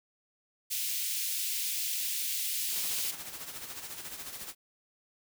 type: high-pass noise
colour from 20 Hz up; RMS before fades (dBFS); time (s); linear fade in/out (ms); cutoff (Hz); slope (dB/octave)
white; -33; 0.7-3.12; 20; 2400; 24
type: noise with tremolo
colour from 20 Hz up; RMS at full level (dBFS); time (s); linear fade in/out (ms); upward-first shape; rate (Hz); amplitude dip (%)
white; -40; 2.69-4.55; 50; sine; 14; 55
effects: none